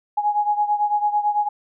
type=beating tone pair; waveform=sine; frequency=830.6 / 839.6 Hz; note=G#5 / G#5; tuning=0 / +19 cents; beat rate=9 Hz; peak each=-19 / -23 dBFS; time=0.17-1.49 s; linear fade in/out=10 ms; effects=none